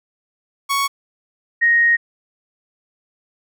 sawtooth / sine tone pair in turn, 1112 / 1870.2 Hz, C#6 / A#6, +5 / +5 cents, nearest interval major sixth, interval 900 cents, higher second, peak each -13 / -11 dBFS, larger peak second, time 0.69-0.88 / 1.61-1.97 s, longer second, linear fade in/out 20 ms, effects none

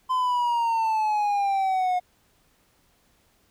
triangle exponential sweep, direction down, 1030 to 719 Hz, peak -19 dBFS, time 0.09-2 s, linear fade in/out 20 ms, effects pink hiss -64 dBFS RMS until 3.5 s

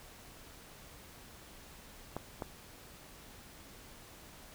clicks, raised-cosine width 1 ms, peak -23 dBFS, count 2, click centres 2.166 / 2.422 s, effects pink hiss -54 dBFS RMS until 4.54 s

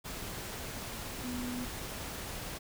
sine tone in noise, 246.9 Hz, B3, in tune, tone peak -36 dBFS, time 1.23-1.66 s, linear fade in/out 20 ms, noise pink, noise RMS -41 dBFS, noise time 0.04-2.59 s, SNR +2 dB, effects none

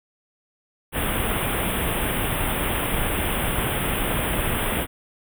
pink band-stop noise, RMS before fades -24 dBFS, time 0.92-4.87 s, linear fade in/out 50 ms, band 3500 to 8600 Hz, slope 96 dB/octave, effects none

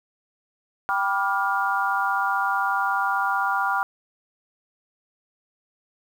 sine chord, G dominant seventh, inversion none, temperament just, 784 / 980 / 1176 / 1411.2 Hz, G5 / B5 / D6 / F6, 0 / -14 / +2 / +18 cents, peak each -26 / -27 / -27 / -25 dBFS, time 0.89-3.83 s, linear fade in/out 0 ms, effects 8-bit

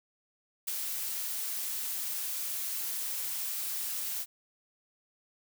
blue noise with ADSR envelope, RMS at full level -30 dBFS, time 0.67-4.26 s, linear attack 15 ms, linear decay 3 ms, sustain -5 dB, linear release 50 ms, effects none

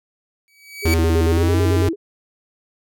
sawtooth tone with exponential growth, 2278 Hz, C#7, 47 cents sharp, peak -15 dBFS, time 0.48-0.94 s, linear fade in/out 0 ms, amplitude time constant 99 ms
sine tone with vibrato, 366.8 Hz, F#4, 15 cents flat, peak -19 dBFS, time 0.82-1.96 s, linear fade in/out 50 ms, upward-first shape square, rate 9 Hz, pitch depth 190 cents each way
square tone with pitch glide, 82.41 to 91.44 Hz, E2 to F#2, 0 to -20 cents, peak -16 dBFS, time 0.85-1.89 s, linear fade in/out 5 ms, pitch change +180 cents, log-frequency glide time 1.28-1.59 s
effects none

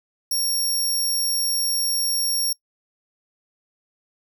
20% pulse tone, 5560 Hz, F8, 9 cents flat, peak -15 dBFS, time 0.31-2.53 s, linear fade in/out 5 ms, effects noise-tail reverb RT60 0.1 s tail -25 dB re dry

